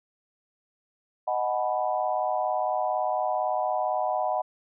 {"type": "chord", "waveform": "sine", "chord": "G# minor seventh", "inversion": "second", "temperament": "equal with one note detuned", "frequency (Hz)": [622.3, 740, 844.2, 987.8], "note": ["D#5", "F#5", "G#5", "B5"], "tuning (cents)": [0, 0, 28, 0], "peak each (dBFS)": [-29, -27, -33, -32], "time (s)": [1.27, 4.42], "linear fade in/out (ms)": 10, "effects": []}